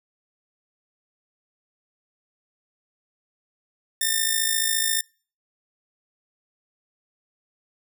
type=tone with amplitude modulation; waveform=5% pulse; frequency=1800 Hz; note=A6; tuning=39 cents sharp; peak=-7 dBFS; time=4.01-5.01 s; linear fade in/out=5 ms; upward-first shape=sine; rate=54.4 Hz; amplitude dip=65%; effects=noise-tail reverb RT60 0.4 s tail -26 dB re dry